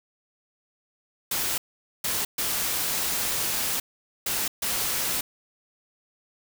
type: noise bursts at uneven times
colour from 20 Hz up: white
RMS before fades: -27 dBFS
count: 5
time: 1.31-1.58 / 2.04-2.25 / 2.38-3.8 / 4.26-4.48 / 4.62-5.21 s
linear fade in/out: 5 ms
effects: none